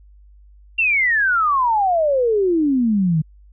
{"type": "exponential sweep", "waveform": "sine", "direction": "down", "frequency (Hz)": [2777, 150.4], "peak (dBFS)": -14, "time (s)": [0.78, 3.22], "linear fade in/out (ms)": 10, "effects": ["added 50 Hz sine -44 dBFS peak until 3.52 s"]}